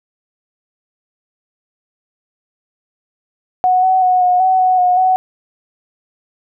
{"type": "tone with pitch steps", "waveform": "sine", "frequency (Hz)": [736, 751, 734, 724, 751, 741, 724, 746], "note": ["F#5", "F#5", "F#5", "F#5", "F#5", "F#5", "F#5", "F#5"], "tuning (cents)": [-9, 26, -14, -38, 26, 2, -38, 14], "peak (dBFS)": -9, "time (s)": [3.64, 5.16], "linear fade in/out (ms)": 0, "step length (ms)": 190, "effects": []}